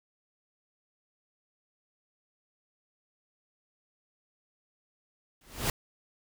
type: noise with exponential growth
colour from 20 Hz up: pink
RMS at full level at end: -25 dBFS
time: 5.41-5.7 s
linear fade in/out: 2 ms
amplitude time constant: 63 ms
effects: none